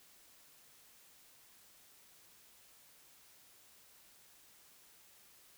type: silence
effects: white hiss -63 dBFS RMS until 5.57 s